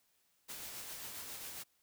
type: noise with tremolo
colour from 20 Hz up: white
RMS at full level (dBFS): -45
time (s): 0.48-1.64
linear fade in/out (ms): 20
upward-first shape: sine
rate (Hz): 7.4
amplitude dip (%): 30
effects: white hiss -75 dBFS RMS until 1.82 s